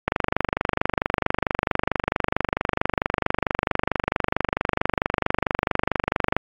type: click train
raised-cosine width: 0.5 ms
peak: -4 dBFS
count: 155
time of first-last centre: 0.08-6.366 s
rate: 24.5 Hz
effects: AAC 48 kbps